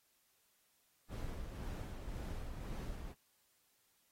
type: noise with tremolo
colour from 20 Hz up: brown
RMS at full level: -42 dBFS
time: 1.08-3.15 s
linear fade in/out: 50 ms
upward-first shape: sine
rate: 1.9 Hz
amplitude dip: 40%
effects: white hiss -75 dBFS RMS until 4.11 s + AAC 48 kbps